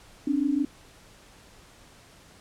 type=tone pair together; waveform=sine; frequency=267.4 / 293.6 Hz; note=C4 / D4; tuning=+38 / 0 cents; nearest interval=major second; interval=162 cents; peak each=-26 / -24 dBFS; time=0.27-0.65 s; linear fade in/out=5 ms; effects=pink hiss -53 dBFS RMS until 2.4 s + low-pass 10000 Hz 12 dB/octave